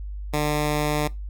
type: tone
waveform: 10% pulse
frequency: 149.5 Hz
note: D3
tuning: 31 cents sharp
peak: -13 dBFS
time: 0.33-1.08 s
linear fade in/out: 10 ms
effects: noise-tail reverb RT60 0.2 s tail -19 dB re dry + added 50 Hz sine -30 dBFS peak until 1.29 s